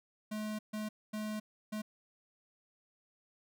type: tone bursts at uneven times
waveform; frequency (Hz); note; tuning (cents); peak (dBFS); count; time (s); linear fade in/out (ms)
square; 213.9; A3; -49; -37; 4; 0.31-0.59 / 0.73-0.89 / 1.13-1.4 / 1.72-1.82; 10
effects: none